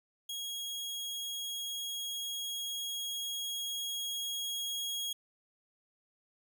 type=tone with level ramp; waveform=sawtooth; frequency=3297 Hz; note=G#7; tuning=13 cents flat; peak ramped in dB=-34 to -31 dBFS; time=0.29-5.13 s; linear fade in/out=5 ms; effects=none